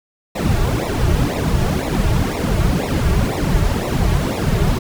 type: noise with flanger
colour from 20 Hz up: brown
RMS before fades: -17 dBFS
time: 0.35-4.79 s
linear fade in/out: 10 ms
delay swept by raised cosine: 0.63 to 4.03 ms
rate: 2 Hz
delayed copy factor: -0.95
effects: none